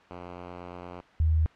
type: tone pair in turn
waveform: 5% pulse / sine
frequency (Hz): 88.7 / 79.23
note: F2 / D#2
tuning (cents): +27 / +32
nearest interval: major second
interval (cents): 195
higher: first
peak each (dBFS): -28 / -20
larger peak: second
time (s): 0.11-1.01 / 1.2-1.46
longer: first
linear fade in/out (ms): 0
effects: white hiss -55 dBFS RMS until 1.55 s + low-pass 2000 Hz 12 dB/octave